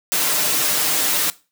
white noise with comb filter, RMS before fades -19 dBFS, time 0.12-1.3 s, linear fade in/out 0 ms, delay 6.6 ms, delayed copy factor +0.8, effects noise-tail reverb RT60 0.3 s tail -19 dB re dry + high-pass 150 Hz 12 dB/octave

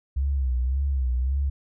sine tone with vibrato, 65.6 Hz, C2, 5 cents sharp, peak -21 dBFS, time 0.16-1.5 s, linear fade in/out 10 ms, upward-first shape sine, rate 1.8 Hz, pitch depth 110 cents each way, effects none

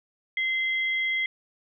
sine tone pair together, 2066 / 3275 Hz, C7 / G#7, -22 / -25 cents, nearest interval minor sixth, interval 797 cents, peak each -24 / -34 dBFS, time 0.37-1.26 s, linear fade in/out 2 ms, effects none

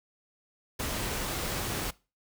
pink noise, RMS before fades -33 dBFS, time 0.79-1.91 s, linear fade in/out 10 ms
clicks, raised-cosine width 2 ms, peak -27 dBFS, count 2, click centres 1.196 / 1.213 s
effects noise-tail reverb RT60 0.3 s tail -21 dB re dry

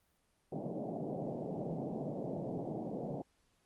pink band-pass noise, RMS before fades -40 dBFS, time 0.52-3.22 s, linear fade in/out 5 ms, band 130 to 740 Hz, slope 48 dB/octave, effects pink hiss -75 dBFS RMS until 3.65 s + Opus 32 kbps

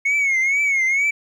sine tone with vibrato, 2190 Hz, C#7, 22 cents flat, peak -13 dBFS, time 0.05-1.11 s, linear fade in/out 10 ms, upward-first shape triangle, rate 2.2 Hz, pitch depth 110 cents each way, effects tanh soft clip ceiling -15 dBFS + 9-bit

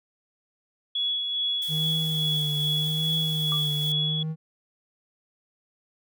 sine tone with tremolo, 3374 Hz, G#7, 27 cents sharp, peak -23 dBFS, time 0.95-4.23 s, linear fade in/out 5 ms, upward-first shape sine, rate 2.4 Hz, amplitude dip 35%
blue noise, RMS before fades -41 dBFS, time 1.62-3.92 s, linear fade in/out 0 ms
triangle tone with vibrato, 153.1 Hz, D#3, 28 cents flat, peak -25 dBFS, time 1.68-4.36 s, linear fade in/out 50 ms, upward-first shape triangle, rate 0.85 Hz, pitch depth 66 cents each way
sine tone with exponential decay, 1174.7 Hz, D6, in tune, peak -29 dBFS, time 3.52-3.69 s, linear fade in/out 0 ms, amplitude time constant 35 ms
effects none

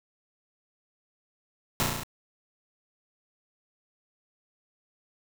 pink noise with echo, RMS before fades -25 dBFS, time 1.8-1.83 s, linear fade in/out 0 ms, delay 34 ms, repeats 6, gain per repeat -2 dB, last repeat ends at 2.034 s, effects none

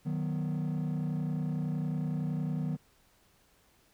triangle chord, B major, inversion first, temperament just, 154.34 / 185.21 / 246.9 Hz, D#3 / F#3 / B3, -14 / +2 / 0 cents, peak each -29 / -33 / -35 dBFS, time 0.05-2.77 s, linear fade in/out 20 ms, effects tanh soft clip ceiling -24 dBFS + pink hiss -66 dBFS RMS until 3.93 s

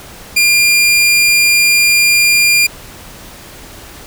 sawtooth tone, 2400 Hz, D7, 37 cents sharp, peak -4 dBFS, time 0.36-2.67 s, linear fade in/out 10 ms, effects pink hiss -34 dBFS RMS until 4.06 s

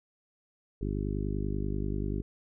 harmonic tone, 50.3 Hz, G1, 45 cents sharp, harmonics 1 / 2 / 3 / 4 / 5 / 6 / 7 / 8, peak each -33 / -36 / -38 / -39 / -40 / -41 / -41 / -42 dBFS, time 0.81-2.22 s, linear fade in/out 5 ms, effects none

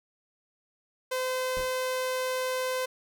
sawtooth tone, 513 Hz, C5, 34 cents flat, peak -24 dBFS, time 1.11-2.86 s, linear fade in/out 10 ms
brown noise with exponential decay, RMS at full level -34 dBFS, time 1.57-1.75 s, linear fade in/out 1 ms, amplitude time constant 38 ms
effects none

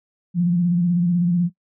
sine tone with vibrato, 174.61 Hz, F3, in tune, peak -15 dBFS, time 0.34-1.5 s, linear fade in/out 50 ms, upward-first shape square, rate 16 Hz, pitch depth 40 cents each way, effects noise-tail reverb RT60 0.1 s tail -19 dB re dry

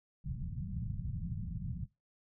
white low-pass noise, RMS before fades -39 dBFS, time 0.24-1.86 s, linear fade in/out 20 ms, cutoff 180 Hz, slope 48 dB/octave, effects noise-tail reverb RT60 0.2 s tail -19 dB re dry

